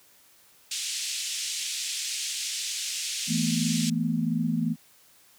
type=band-pass noise; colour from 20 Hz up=white; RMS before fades=-32 dBFS; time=0.71-3.9 s; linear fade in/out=5 ms; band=2500 to 8100 Hz; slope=24 dB/octave
type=chord; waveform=sine; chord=E suspended fourth; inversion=none; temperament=equal with one note detuned; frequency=164.81 / 220 / 242.8 Hz; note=E3 / A3 / B3; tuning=0 / 0 / -29 cents; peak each=-28 dBFS; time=3.27-4.76 s; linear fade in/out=50 ms
effects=white hiss -58 dBFS RMS until 5.38 s + high-pass 60 Hz 12 dB/octave